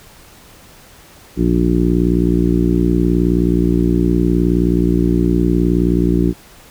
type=harmonic tone; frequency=59.2 Hz; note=A#1; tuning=27 cents sharp; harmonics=1 / 2 / 3 / 4 / 5 / 6 / 7; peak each=-18 / -24 / -16 / -24 / -17 / -19 / -28 dBFS; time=1.36-6.34 s; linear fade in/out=50 ms; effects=pink hiss -43 dBFS RMS until 6.7 s